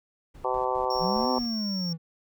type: noise with tremolo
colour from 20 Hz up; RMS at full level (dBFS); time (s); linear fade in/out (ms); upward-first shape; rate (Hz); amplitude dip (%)
brown; -45; 0.34-1.56; 10; square; 4.9; 80
type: harmonic tone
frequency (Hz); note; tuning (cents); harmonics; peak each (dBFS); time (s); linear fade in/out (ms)
127.6; C3; -43; 3 / 4 / 5 / 6 / 7 / 8 / 9; -33 / -30 / -35 / -32 / -30 / -34 / -34; 0.44-1.39; 10
type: tone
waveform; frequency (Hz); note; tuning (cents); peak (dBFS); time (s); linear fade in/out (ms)
triangle; 5500; F8; -27; -31; 0.9-1.93; 5
type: linear two-way sweep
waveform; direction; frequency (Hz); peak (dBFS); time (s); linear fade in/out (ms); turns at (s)
triangle; up then down; 159.4 to 258.1 to 159.4; -26; 0.99-1.98; 50; 1.3
effects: none